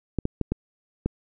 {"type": "clicks", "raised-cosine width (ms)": 3, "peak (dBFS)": -11, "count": 5, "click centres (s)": [0.187, 0.254, 0.413, 0.52, 1.06], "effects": []}